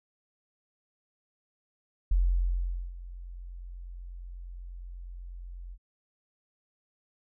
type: tone with ADSR envelope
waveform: sine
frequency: 44.15 Hz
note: F1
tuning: 20 cents sharp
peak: -20 dBFS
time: 2.11-5.78 s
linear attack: 6 ms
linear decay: 810 ms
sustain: -19 dB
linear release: 56 ms
effects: none